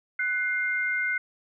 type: tone pair together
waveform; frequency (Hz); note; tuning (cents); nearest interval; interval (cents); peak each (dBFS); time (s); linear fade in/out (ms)
sine; 1491.3 / 2109; F#6 / C7; +13 / +13; tritone; 600; -27; 0.19-1.18; 5
effects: none